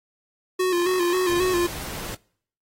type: tone with vibrato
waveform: square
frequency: 358.9 Hz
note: F4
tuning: 47 cents sharp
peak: -20 dBFS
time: 0.59-1.67 s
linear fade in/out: 10 ms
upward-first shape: square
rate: 3.7 Hz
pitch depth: 49 cents each way
type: noise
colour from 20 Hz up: pink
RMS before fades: -34 dBFS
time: 1.28-2.15 s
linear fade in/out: 5 ms
effects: noise-tail reverb RT60 0.6 s tail -25 dB re dry + AAC 48 kbps